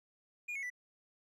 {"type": "tone with pitch steps", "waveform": "triangle", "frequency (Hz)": [2433, 2193, 1976.2], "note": ["D#7", "C#7", "B6"], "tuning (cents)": [-39, -19, 1], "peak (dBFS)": -36, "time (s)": [0.48, 0.702], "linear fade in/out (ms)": 10, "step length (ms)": 74, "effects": []}